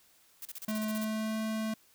blue noise bursts, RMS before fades -42 dBFS, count 10, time 0.42-1.046 s, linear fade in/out 2 ms, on 32 ms, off 34 ms
square tone with pitch glide, 215.6 to 219.2 Hz, A3 to A3, -35 to -6 cents, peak -32 dBFS, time 0.68-1.74 s, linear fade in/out 5 ms, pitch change +29 cents, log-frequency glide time 0.85-1.38 s
effects white hiss -64 dBFS RMS until 1.94 s

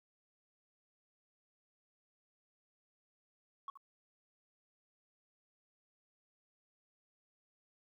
sine tone with echo, 1108.7 Hz, C#6, in tune, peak -38 dBFS, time 3.68-3.7 s, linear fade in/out 2 ms, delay 74 ms, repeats 1, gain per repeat -13 dB, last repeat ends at 3.774 s, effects tanh soft clip ceiling -39 dBFS + 13-bit

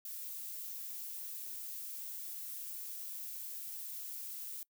violet noise, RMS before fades -44 dBFS, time 0.05-4.63 s, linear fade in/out 2 ms, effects noise-tail reverb RT60 0.1 s tail -24 dB re dry

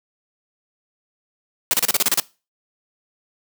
white noise bursts, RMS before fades -17 dBFS, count 9, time 1.71-2.199 s, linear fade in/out 0 ms, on 25 ms, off 33 ms, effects noise-tail reverb RT60 0.3 s tail -21 dB re dry + high-pass 150 Hz 12 dB/octave

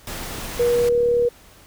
pink noise, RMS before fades -31 dBFS, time 0.07-0.89 s, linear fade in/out 2 ms
sine tone, 480 Hz, B4, 49 cents flat, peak -15 dBFS, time 0.59-1.29 s, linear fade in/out 10 ms
click train, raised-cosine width 3 ms, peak -24 dBFS, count 19, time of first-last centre 0.76-1.25 s, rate 36.7 Hz
effects pink hiss -49 dBFS RMS until 1.66 s

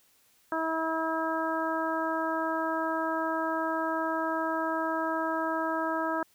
harmonic tone, 322.6 Hz, E4, 37 cents flat, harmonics 1 / 2 / 3 / 4 / 5, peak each -33 / -33 / -33 / -34 / -36 dBFS, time 0.52-6.23 s, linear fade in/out 2 ms, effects white hiss -65 dBFS RMS until 6.34 s

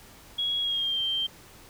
sine tone with pitch glide, 3322 to 3150 Hz, G#7 to G7, 0 to +8 cents, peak -25 dBFS, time 0.38-1.27 s, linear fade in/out 10 ms, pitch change -92 cents, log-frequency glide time 0.61-1 s, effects pink hiss -51 dBFS RMS until 1.69 s

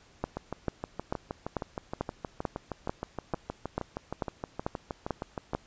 two click trains, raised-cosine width 1 ms, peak -19 / -15 dBFS, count 34 / 13, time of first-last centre 0.37-5.534 / 0.24-5.55 s, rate 6.39 / 2.26 Hz, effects pink hiss -59 dBFS RMS until 5.66 s + resampled to 16000 Hz

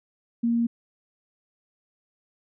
sine tone, 233.8 Hz, A#3, 5 cents sharp, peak -20 dBFS, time 0.43-0.67 s, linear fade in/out 10 ms, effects none

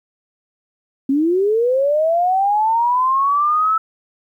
sine linear sweep, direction up, 262.5 to 1318.5 Hz, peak -13 dBFS, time 1.09-3.78 s, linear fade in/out 5 ms, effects 9-bit

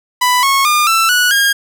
sawtooth tone with pitch steps, 993 / 1095.5 / 1208.5 / 1333.2 / 1470.7 / 1622.5 Hz, B5 / C#6 / D6 / E6 / F#6 / G#6, +9 / -21 / +49 / +19 / -11 / -41 cents, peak -6 dBFS, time 0.21-1.53 s, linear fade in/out 10 ms, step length 220 ms, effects none

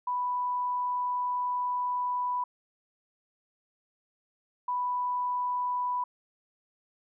sine tone pair in turn, 989 / 989 Hz, B5 / B5, +2 / +2 cents, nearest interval unison, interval 0 cents, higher neither, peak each -27 dBFS, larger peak neither, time 0.07-2.44 / 4.68-6.04 s, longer first, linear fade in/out 5 ms, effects none

